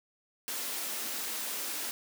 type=high-pass noise; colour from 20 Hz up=white; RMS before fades=-36 dBFS; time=0.48-1.91 s; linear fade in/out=0 ms; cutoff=200 Hz; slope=96 dB/octave; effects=none